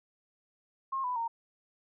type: tone with pitch steps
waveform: sine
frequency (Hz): 1072 / 994.5 / 922.5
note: C6 / B5 / A#5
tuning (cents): +42 / +12 / -18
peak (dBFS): -30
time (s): 0.92-1.28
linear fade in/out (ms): 10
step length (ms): 120
effects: none